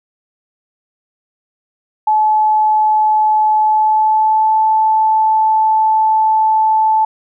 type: tone with pitch glide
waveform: sine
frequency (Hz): 860 to 873.5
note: A5 to A5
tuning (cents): -40 to -13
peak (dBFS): -9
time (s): 2.07-7.05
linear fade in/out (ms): 5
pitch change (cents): +27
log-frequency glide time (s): 3.59-4.58
effects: none